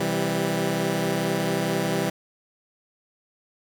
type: chord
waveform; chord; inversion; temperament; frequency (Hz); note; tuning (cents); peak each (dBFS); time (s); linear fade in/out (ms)
15% pulse; C major; none; equal with one note detuned; 129.16 / 164.81 / 196; C3 / E3 / G3; -22 / 0 / 0; -24 / -20 / -20; 0-2.1; 5
effects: none